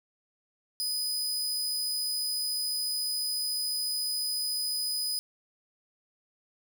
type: tone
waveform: sawtooth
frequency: 4987 Hz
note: D#8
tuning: 3 cents sharp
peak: -26 dBFS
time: 0.8-5.19 s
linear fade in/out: 0 ms
effects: none